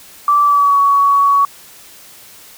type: tone with pitch glide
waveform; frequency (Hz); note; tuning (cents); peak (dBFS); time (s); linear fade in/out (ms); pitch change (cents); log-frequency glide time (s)
sine; 1164 to 1123.7; D6 to C#6; -16 to +23; -8; 0.28-1.45; 2; -61; 0.43-0.77
effects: white hiss -40 dBFS RMS until 2.57 s